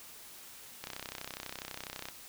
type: click train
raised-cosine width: 0.2 ms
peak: -22 dBFS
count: 41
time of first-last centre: 0.84-2.086 s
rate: 32.1 Hz
effects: white hiss -51 dBFS RMS until 2.28 s